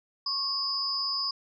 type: tone cluster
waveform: sine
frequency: 1094 / 4744 / 5060 Hz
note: C#6 / D8 / D#8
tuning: -23 / +17 / +28 cents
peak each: -36 / -33 / -29 dBFS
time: 0.26-1.31 s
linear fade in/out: 5 ms
effects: none